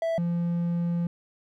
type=tone pair in turn; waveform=triangle; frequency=659.3 / 171.73 Hz; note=E5 / F3; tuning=0 / -29 cents; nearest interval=octave + major seventh; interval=2329 cents; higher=first; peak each=-22 dBFS; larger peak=neither; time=0.02-0.18 / 0.18-1.07 s; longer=second; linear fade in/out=2 ms; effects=none